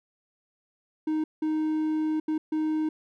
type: tone bursts at uneven times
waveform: triangle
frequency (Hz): 311.1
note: D#4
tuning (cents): 0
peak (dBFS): -22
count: 4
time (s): 1.07-1.24 / 1.42-2.2 / 2.28-2.38 / 2.52-2.89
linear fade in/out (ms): 5
effects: none